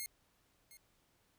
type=tone with echo; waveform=5% pulse; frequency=2137 Hz; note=C7; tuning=36 cents sharp; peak=-30 dBFS; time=0-0.06 s; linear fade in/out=0 ms; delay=710 ms; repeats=1; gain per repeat=-15 dB; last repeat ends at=0.77 s; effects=pink hiss -74 dBFS RMS until 1.38 s